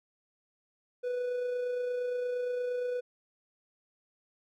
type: tone with amplitude modulation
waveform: triangle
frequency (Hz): 493.9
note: B4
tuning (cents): 0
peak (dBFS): -27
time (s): 1.03-3.01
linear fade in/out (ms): 20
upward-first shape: sine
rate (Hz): 28.6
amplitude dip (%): 30
effects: none